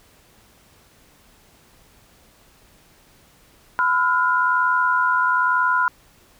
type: tone cluster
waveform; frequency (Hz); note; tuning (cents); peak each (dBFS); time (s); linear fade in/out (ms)
sine; 1005 / 1342 / 1423; B5 / E6 / F6; +30 / +31 / +32; -19 / -26 / -19; 3.79-5.88; 0
effects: pink hiss -54 dBFS RMS until 6.39 s